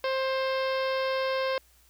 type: harmonic tone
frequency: 528 Hz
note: C5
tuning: 16 cents sharp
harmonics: 1 / 2 / 3 / 4 / 5 / 6 / 7 / 8 / 9 / 10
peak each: -27 / -33 / -37 / -39 / -41 / -43 / -44 / -45 / -46 / -47 dBFS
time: 0.04-1.58 s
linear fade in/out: 2 ms
effects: added 60 Hz sine -62 dBFS peak until 1.89 s + white hiss -62 dBFS RMS until 1.89 s